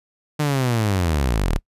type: linear sweep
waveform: sawtooth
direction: down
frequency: 152.9 to 31.17 Hz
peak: -14 dBFS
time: 0.39-1.59 s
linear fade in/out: 10 ms
effects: noise-tail reverb RT60 0.1 s tail -23 dB re dry + resampled to 32000 Hz